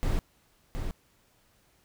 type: noise with echo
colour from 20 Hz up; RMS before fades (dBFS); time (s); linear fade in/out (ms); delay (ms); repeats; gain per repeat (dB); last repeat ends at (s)
brown; -26; 0.03-0.19; 0; 720; 1; -6; 0.91
effects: pink hiss -66 dBFS RMS until 1.84 s